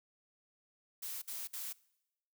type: noise bursts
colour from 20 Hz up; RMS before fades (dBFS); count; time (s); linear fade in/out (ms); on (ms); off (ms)
blue; -42; 3; 1.02-1.73; 10; 200; 55
effects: noise-tail reverb RT60 0.9 s tail -23 dB re dry